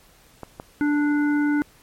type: clicks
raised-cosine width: 1 ms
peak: -19 dBFS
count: 2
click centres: 0.433 / 0.599 s
type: harmonic tone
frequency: 293.7 Hz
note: D4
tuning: in tune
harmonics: 1 / 3 / 5 / 7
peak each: -18 / -34 / -29 / -39 dBFS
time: 0.81-1.62 s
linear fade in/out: 0 ms
effects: pink hiss -54 dBFS RMS until 1.82 s + MP3 64 kbps